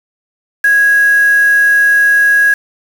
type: tone with quantisation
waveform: sine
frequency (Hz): 1656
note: G#6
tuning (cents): -5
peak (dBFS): -6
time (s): 0.64-2.54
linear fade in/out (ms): 5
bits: 4
effects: none